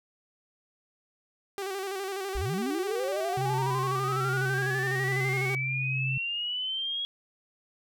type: tone with vibrato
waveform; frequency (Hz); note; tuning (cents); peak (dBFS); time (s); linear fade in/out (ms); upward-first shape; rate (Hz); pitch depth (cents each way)
sawtooth; 388.2; G4; -17; -28; 1.58-5.55; 0; square; 12; 47
type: linear sweep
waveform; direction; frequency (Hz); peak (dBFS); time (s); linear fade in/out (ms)
sine; up; 38.89 to 3322; -29; 2.35-7.05; 0
type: tone with tremolo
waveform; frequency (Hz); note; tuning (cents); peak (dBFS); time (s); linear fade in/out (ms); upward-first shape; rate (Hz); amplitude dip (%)
sine; 132.3; C3; +20; -28; 3.37-6.18; 5; triangle; 1.2; 35
effects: none